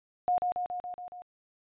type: tone with echo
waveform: sine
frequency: 719 Hz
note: F#5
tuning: 50 cents flat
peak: -23 dBFS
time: 0.28-0.38 s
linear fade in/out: 0 ms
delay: 140 ms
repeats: 6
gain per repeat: -3 dB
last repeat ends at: 1.22 s
effects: resampled to 8000 Hz